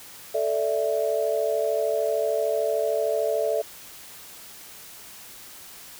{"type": "chord", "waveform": "sine", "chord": "A suspended fourth", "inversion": "none", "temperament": "just", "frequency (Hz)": [440, 586.7, 660], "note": ["A4", "D5", "E5"], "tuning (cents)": [0, -2, 2], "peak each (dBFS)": -26, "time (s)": [0.34, 3.62], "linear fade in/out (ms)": 10, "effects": ["white hiss -44 dBFS RMS until 5.99 s"]}